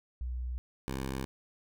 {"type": "tone pair in turn", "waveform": ["sine", "10% pulse"], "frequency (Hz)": [61.74, 66.44], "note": ["B1", "C2"], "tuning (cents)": [0, 27], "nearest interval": "minor second", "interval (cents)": 127, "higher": "second", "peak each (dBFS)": [-33, -26], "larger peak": "second", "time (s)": [[0.21, 0.58], [0.88, 1.25]], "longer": "neither", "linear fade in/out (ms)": 0, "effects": []}